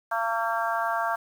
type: harmonic tone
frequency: 227.9 Hz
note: A#3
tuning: 39 cents flat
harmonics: 3 / 4 / 5 / 6 / 7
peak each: -29 / -30 / -31 / -32 / -32 dBFS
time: 0.11-1.16 s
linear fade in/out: 10 ms
effects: 8-bit